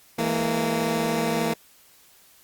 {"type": "tone cluster", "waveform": "15% pulse", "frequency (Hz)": [164.4, 208.2, 230], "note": ["E3", "G#3", "A#3"], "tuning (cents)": [-4, 5, -23], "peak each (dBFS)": [-21, -27, -18], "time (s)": [0.18, 1.54], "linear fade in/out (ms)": 10, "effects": ["white hiss -55 dBFS RMS until 2.43 s", "Opus 48 kbps"]}